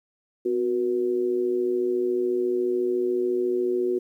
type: tone with amplitude modulation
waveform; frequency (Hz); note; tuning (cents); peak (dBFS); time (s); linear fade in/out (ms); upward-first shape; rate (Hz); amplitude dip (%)
sine; 366.1; F#4; -18; -18; 0.45-3.99; 10; sine; 114; 70
effects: 10-bit